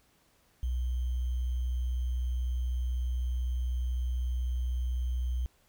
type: tone with sample-and-hold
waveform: sine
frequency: 62 Hz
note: B1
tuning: 7 cents sharp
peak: -28 dBFS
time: 0.63-5.46 s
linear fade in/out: 0 ms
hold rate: 3150 Hz
effects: pink hiss -67 dBFS RMS until 5.68 s